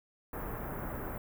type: band-stop noise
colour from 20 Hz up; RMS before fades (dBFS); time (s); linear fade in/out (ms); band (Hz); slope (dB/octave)
pink; -39; 0.33-1.18; 2; 1600 to 15000; 24
effects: none